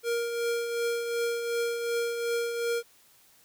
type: tone with tremolo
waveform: square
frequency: 469.2 Hz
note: A#4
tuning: 11 cents sharp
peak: -26 dBFS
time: 0.03-2.83 s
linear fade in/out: 50 ms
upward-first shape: triangle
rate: 2.7 Hz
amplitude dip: 50%
effects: white hiss -60 dBFS RMS until 3.44 s